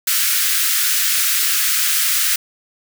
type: high-pass noise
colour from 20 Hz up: white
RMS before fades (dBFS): -17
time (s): 0.07-2.36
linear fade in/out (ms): 5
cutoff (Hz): 1300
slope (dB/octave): 48
effects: none